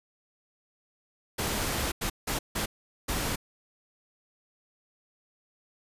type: noise bursts at uneven times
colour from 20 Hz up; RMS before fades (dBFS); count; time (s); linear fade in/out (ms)
pink; -30; 5; 1.38-1.92 / 2.01-2.1 / 2.27-2.39 / 2.55-2.66 / 3.08-3.36; 10
effects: resampled to 32000 Hz